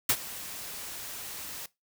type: noise with ADSR envelope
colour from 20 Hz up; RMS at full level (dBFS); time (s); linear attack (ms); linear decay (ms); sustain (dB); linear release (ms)
white; -22; 0.09-1.66; 5; 62; -18; 4
effects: noise-tail reverb RT60 0.2 s tail -20 dB re dry